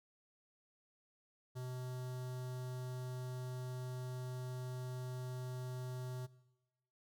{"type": "tone with notch filter", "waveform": "square", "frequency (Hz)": 126.7, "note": "B2", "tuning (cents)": 45, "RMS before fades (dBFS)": -44, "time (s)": [1.55, 6.27], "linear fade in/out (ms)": 20, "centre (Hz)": 2300, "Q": 1.2, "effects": ["noise-tail reverb RT60 1.0 s tail -19 dB re dry"]}